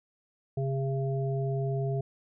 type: harmonic tone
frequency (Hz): 135.2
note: C#3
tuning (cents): -43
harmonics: 1 / 3 / 5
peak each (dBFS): -28 / -34 / -38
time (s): 0.57-2.01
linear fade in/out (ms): 5
effects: none